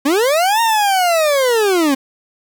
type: linear two-way sweep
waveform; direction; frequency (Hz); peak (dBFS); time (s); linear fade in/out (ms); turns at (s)
40% pulse; up then down; 261.1 to 932.3 to 261.1; -11; 0.05-1.95; 10; 0.61
effects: 7-bit